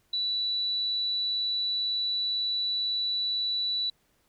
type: tone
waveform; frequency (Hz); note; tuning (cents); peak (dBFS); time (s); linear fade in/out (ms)
sine; 3951; B7; 0; -26; 0.13-3.9; 5
effects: pink hiss -69 dBFS RMS until 4.28 s